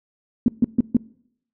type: tone bursts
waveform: sine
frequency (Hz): 237.3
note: A#3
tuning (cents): +31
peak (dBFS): -11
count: 4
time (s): 0.46-0.968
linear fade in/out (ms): 2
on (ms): 22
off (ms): 140
effects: noise-tail reverb RT60 0.7 s tail -23 dB re dry